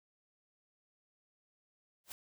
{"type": "noise with exponential growth", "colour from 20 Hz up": "white", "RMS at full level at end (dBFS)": -41, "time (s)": [2.04, 2.12], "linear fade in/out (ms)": 0, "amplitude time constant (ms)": 16, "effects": []}